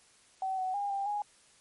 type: tone with pitch steps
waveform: sine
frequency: 762 / 748 / 810 / 792 / 827 Hz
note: G5 / F#5 / G#5 / G5 / G#5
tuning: -49 / +19 / -43 / +18 / -8 cents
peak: -30 dBFS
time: 0.42-1.22 s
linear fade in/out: 2 ms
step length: 160 ms
effects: white hiss -62 dBFS RMS until 1.6 s + MP3 48 kbps